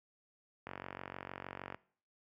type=click train; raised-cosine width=0.5 ms; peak=-27 dBFS; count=51; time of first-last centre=0.67-1.745 s; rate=46.5 Hz; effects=noise-tail reverb RT60 0.5 s tail -21 dB re dry + high-pass 80 Hz 12 dB/octave